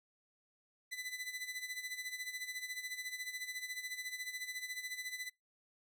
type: tone with tremolo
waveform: sawtooth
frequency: 2002 Hz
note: B6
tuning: 23 cents sharp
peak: -35 dBFS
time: 0.91-5.3 s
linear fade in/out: 20 ms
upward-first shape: sine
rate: 14 Hz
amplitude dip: 70%
effects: noise-tail reverb RT60 0.2 s tail -26 dB re dry